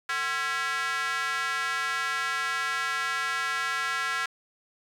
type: tone with high-pass filter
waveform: square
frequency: 150.6 Hz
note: D3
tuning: 44 cents sharp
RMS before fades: -29 dBFS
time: 0.09-4.26 s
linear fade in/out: 5 ms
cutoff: 1500 Hz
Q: 3.1
effects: low-pass 8000 Hz 12 dB/octave + 9-bit